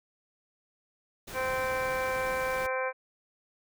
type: noise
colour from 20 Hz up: pink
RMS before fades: -42 dBFS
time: 1.27-2.67 s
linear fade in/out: 10 ms
type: harmonic tone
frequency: 259.4 Hz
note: C4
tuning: 15 cents flat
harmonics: 2 / 3 / 4 / 5 / 6 / 7 / 8 / 9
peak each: -31 / -39 / -35 / -44 / -36 / -44 / -46 / -38 dBFS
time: 1.33-2.93 s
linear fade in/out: 50 ms
effects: none